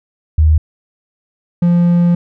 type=tone pair in turn; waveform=sine / triangle; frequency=77.78 / 173.55 Hz; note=D#2 / F3; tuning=0 / -11 cents; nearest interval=octave + major second; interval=1389 cents; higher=second; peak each=-6 dBFS; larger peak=neither; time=0.38-0.58 / 1.62-2.15 s; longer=second; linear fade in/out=5 ms; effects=none

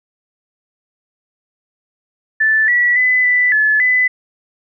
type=tone with pitch steps; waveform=sine; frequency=1756 / 1943 / 2007 / 1985 / 1722 / 2004 Hz; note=A6 / B6 / B6 / B6 / A6 / B6; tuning=-4 / -29 / +27 / +8 / -38 / +25 cents; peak=-10 dBFS; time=2.4-4.08 s; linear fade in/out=10 ms; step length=280 ms; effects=none

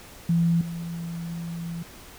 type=tone with level steps; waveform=sine; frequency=168.7 Hz; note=E3; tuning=40 cents sharp; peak=-18 / -30 dBFS; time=0.29-1.83 s; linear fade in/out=5 ms; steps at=0.61 s; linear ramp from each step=2 ms; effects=pink hiss -46 dBFS RMS until 2.18 s

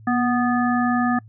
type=harmonic tone with a mistuned harmonic; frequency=246.9 Hz; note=B3; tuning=in tune; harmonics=1 / 3 / 5 / 7; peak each=-19 / -24 / -26 / -27 dBFS; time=0.07-1.19 s; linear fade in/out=5 ms; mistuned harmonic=1; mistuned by=-38 cents; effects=noise-tail reverb RT60 0.1 s tail -26 dB re dry + added 109 Hz sine -42 dBFS peak until 1.28 s

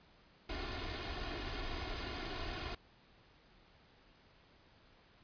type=noise with comb filter; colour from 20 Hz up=pink; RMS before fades=-41 dBFS; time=0.49-2.75 s; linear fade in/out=5 ms; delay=2.8 ms; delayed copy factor=+0.65; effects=pink hiss -65 dBFS RMS until 5.23 s + resampled to 11025 Hz

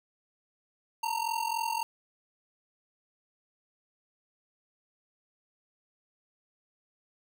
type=ring-modulated tone; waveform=square; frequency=917 Hz; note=A#5; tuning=29 cents flat; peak=-27 dBFS; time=1.03-1.83 s; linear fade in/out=0 ms; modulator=21.8 Hz; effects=none

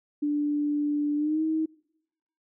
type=tone with pitch glide; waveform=sine; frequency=293.7 to 316.6 Hz; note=D4 to D#4; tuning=0 to +30 cents; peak=-23 dBFS; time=0.22-1.66 s; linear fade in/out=10 ms; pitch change=+130 cents; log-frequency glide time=1.16-1.42 s; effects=noise-tail reverb RT60 0.8 s tail -24 dB re dry

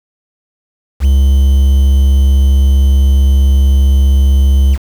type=tone with quantisation; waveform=triangle; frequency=67.7 Hz; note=C#2; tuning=40 cents flat; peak=-3 dBFS; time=1-4.78 s; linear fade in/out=50 ms; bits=5; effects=none

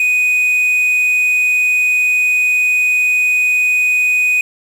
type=tone with quantisation; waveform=triangle; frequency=2489 Hz; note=D#7; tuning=in tune; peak=-9 dBFS; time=0-4.41 s; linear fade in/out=2 ms; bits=6; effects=none

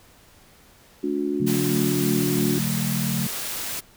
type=harmonic tone; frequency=72.3 Hz; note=D2; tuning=27 cents flat; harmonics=3 / 4 / 5; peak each=-31 / -25 / -26 dBFS; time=1.03-2.59 s; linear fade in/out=10 ms
type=chord; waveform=sine; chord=Db augmented; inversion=none; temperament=equal with one note detuned; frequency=138.59 / 179.21 / 220 Hz; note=Db3 / F3 / A3; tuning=0 / +45 / 0 cents; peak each=-27 dBFS; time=1.4-3.27 s; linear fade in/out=5 ms
type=noise; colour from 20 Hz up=white; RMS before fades=-30 dBFS; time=1.46-3.81 s; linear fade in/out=20 ms
effects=pink hiss -53 dBFS RMS until 3.96 s

